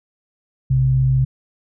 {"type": "tone pair together", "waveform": "sine", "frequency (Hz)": [58.27, 130.81], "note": ["A#1", "C3"], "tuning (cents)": [0, 0], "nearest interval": "octave + major second", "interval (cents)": 1400, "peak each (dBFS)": [-23, -13], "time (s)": [0.7, 1.25], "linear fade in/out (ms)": 10, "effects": []}